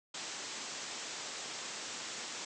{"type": "low-pass noise", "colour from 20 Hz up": "white", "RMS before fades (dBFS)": -43, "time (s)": [0.14, 2.45], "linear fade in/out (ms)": 5, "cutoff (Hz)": 7900, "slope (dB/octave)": 96, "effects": ["high-pass 200 Hz 12 dB/octave"]}